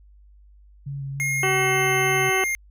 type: tone with vibrato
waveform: sine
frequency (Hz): 138.59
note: C#3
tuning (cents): 0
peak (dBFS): -28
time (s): 0.86-2.3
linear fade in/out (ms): 10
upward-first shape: square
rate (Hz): 3.4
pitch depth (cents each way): 15
type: tone with pitch glide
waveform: square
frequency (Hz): 2140 to 2120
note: C7 to C7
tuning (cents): +38 to +22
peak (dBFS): -23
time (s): 1.2-2.55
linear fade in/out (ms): 0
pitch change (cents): -16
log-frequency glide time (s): 1.64-1.78
type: harmonic tone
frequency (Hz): 378.9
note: F#4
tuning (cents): +41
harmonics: 1 / 2 / 3 / 4 / 5 / 7 / 8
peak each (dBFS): -24 / -27 / -29 / -30 / -31 / -32 / -33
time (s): 1.43-2.44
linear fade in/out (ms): 2
effects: added 50 Hz sine -48 dBFS peak until 2.7 s